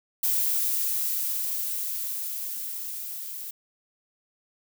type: noise with level ramp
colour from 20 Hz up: violet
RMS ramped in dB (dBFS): -24 to -37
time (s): 0.23-3.51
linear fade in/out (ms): 5
effects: none